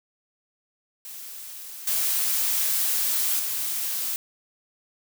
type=noise with level steps; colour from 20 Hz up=blue; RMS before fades=-39 / -24 / -28 dBFS; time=1.05-4.16 s; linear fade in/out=0 ms; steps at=1.87 / 3.39 s; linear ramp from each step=5 ms; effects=none